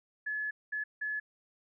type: tone bursts at uneven times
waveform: sine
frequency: 1710 Hz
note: A6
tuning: 50 cents flat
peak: -32 dBFS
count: 3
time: 0.26-0.51 / 0.72-0.84 / 1.01-1.2 s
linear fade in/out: 10 ms
effects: none